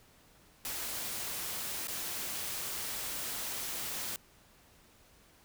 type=noise with dropouts; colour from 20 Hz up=white; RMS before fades=-38 dBFS; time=0.65-4.16 s; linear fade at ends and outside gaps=1 ms; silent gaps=1.872-1.882 s; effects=pink hiss -62 dBFS RMS until 5.44 s